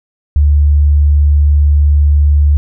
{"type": "tone", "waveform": "sine", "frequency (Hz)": 73.1, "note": "D2", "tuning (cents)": -7, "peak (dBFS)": -5, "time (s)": [0.36, 2.57], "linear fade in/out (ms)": 0, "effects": []}